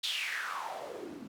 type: noise with band-pass filter sweep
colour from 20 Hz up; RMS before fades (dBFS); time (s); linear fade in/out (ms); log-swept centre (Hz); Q
white; -38; 0.03-1.28; 10; 3800 to 210; 5.1
effects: none